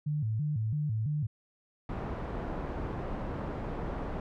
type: tone with vibrato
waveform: sine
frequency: 128.1 Hz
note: C3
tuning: 36 cents flat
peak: -28 dBFS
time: 0.06-1.27 s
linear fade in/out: 10 ms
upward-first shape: square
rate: 3 Hz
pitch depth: 270 cents each way
type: low-pass noise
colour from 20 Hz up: pink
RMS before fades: -36 dBFS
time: 1.89-4.2 s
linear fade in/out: 2 ms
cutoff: 1000 Hz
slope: 12 dB/octave
effects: none